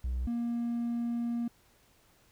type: tone pair in turn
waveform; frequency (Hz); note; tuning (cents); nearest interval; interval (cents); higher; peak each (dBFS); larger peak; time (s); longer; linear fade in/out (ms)
triangle; 62.5 / 236; B1 / A#3; +21 / +22; octave + major seventh; 2301; second; -27; neither; 0.04-0.27 / 0.27-1.48; second; 5
effects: tanh soft clip ceiling -24 dBFS + pink hiss -65 dBFS RMS until 2.31 s